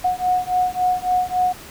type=beating tone pair; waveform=sine; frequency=728 / 731.6 Hz; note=F#5 / F#5; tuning=-28 / -20 cents; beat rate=3.6 Hz; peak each=-20 dBFS; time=0.04-1.53 s; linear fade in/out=10 ms; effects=pink hiss -39 dBFS RMS until 1.7 s